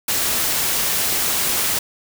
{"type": "noise", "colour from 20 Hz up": "white", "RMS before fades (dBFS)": -20, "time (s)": [0.08, 1.79], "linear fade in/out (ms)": 5, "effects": []}